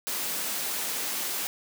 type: high-pass noise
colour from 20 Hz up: white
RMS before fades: -31 dBFS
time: 0.07-1.47 s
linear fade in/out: 0 ms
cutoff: 170 Hz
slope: 24 dB/octave
effects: none